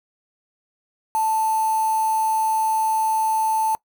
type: tone with quantisation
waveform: sine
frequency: 880 Hz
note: A5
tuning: in tune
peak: -18 dBFS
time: 1.15-3.75 s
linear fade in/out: 0 ms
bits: 5
effects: noise-tail reverb RT60 0.1 s tail -22 dB re dry